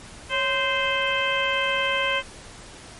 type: harmonic tone with a mistuned harmonic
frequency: 520 Hz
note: C5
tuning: 11 cents flat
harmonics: 1 / 2 / 3 / 4 / 5 / 6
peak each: -28 / -28 / -28 / -28 / -28 / -28 dBFS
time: 0.29-2.23 s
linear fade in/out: 50 ms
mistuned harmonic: 1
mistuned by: +100 cents
effects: pink hiss -43 dBFS RMS until 2.99 s + MP3 48 kbps